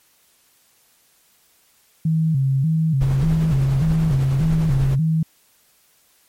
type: tone with vibrato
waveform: sine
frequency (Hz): 146.83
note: D3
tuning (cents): 0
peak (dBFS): -15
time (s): 2.05-5.23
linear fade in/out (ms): 5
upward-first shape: square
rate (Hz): 1.7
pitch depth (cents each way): 150
type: noise with tremolo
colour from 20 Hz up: brown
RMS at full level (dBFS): -24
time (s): 3-4.96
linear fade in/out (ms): 20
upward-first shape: sine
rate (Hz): 10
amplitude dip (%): 35
effects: white hiss -58 dBFS RMS until 6.28 s + MP3 64 kbps